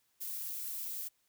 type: noise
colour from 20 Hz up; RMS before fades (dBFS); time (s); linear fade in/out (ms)
violet; -40; 0.2-1.09; 20
effects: white hiss -75 dBFS RMS until 1.28 s